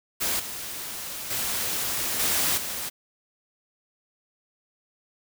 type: noise with level steps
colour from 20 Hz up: white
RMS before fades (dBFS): -26 / -35 / -28 / -24 / -32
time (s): 0.2-2.9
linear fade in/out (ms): 20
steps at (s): 0.39 / 1.3 / 2.19 / 2.57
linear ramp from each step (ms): 10
effects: none